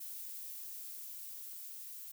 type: noise with level ramp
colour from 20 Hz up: violet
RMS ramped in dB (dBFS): -45 to -48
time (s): 0-2.12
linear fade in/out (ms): 10
effects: none